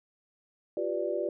sine chord, G dominant seventh, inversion third, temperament equal with one note detuned, 349.2 / 387.7 / 493.9 / 587.3 Hz, F4 / G4 / B4 / D5, 0 / -19 / 0 / 0 cents, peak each -34 / -34 / -36 / -32 dBFS, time 0.77-1.29 s, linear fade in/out 2 ms, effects none

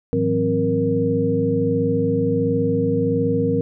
sine tone cluster, 107.2 / 161 / 182.4 / 264 / 468.5 Hz, A2 / E3 / F#3 / C4 / A#4, -45 / -41 / -24 / +16 / +9 cents, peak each -25 / -26 / -26 / -22 / -20 dBFS, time 0.13-3.61 s, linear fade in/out 0 ms, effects none

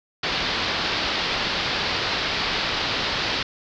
white low-pass noise, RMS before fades -25 dBFS, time 0.23-3.43 s, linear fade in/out 5 ms, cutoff 4800 Hz, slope 48 dB/octave, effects none

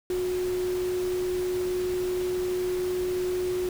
sine tone in noise, 364 Hz, F#4, 28 cents flat, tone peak -25 dBFS, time 0.1-3.69 s, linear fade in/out 2 ms, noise pink, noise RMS -40 dBFS, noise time 0.1-3.69 s, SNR +12 dB, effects none

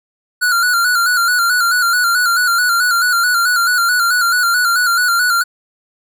square tone with vibrato, 1428 Hz, F6, 38 cents sharp, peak -12 dBFS, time 0.41-5.44 s, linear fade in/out 20 ms, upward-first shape square, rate 4.6 Hz, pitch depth 54 cents each way, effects none

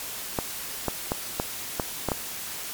clicks, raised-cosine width 1 ms, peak -10 dBFS, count 7, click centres 0.388 / 0.883 / 1.119 / 1.399 / 1.798 / 2.087 / 2.118 s, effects white hiss -35 dBFS RMS until 2.73 s + MP3 96 kbps

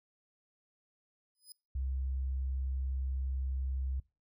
15% pulse tone with exponential growth, 5010 Hz, D#8, 11 cents sharp, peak -39 dBFS, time 1.35-1.52 s, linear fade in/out 1 ms, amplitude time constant 35 ms
sine tone, 65.9 Hz, C2, 13 cents sharp, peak -32 dBFS, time 1.75-4 s, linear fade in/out 5 ms
effects noise-tail reverb RT60 0.3 s tail -23 dB re dry

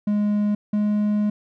triangle tone pair in turn, 207.7 / 209 Hz, G#3 / G#3, 0 / +11 cents, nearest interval unison, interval 11 cents, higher second, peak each -16 dBFS, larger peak neither, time 0.07-0.55 / 0.73-1.3 s, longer second, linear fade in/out 5 ms, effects none

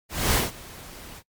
pink noise with ADSR envelope, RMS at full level -20 dBFS, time 0.09-1.23 s, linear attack 250 ms, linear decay 170 ms, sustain -22 dB, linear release 57 ms, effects noise-tail reverb RT60 0.1 s tail -23 dB re dry + MP3 96 kbps

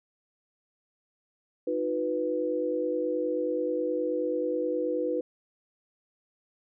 sine chord, B major, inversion first, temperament equal with one note detuned, 311.1 / 360.5 / 493.9 Hz, D#4 / F#4 / B4, 0 / -45 / 0 cents, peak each -32 / -33 / -28 dBFS, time 1.67-5.21 s, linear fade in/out 5 ms, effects none

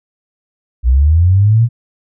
sine linear sweep, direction up, 57.6 to 120.5 Hz, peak -6 dBFS, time 0.83-1.69 s, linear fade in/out 50 ms, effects none

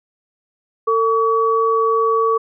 sine tone pair together, 450.4 / 1135 Hz, A4 / C#6, +40 / +41 cents, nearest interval octave + major third, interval 1601 cents, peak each -16 dBFS, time 0.87-2.38 s, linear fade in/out 10 ms, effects none

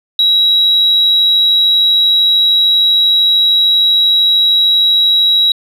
sine tone, 3869 Hz, B7, 36 cents flat, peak -6 dBFS, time 0.19-5.52 s, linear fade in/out 2 ms, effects tanh soft clip ceiling -3 dBFS

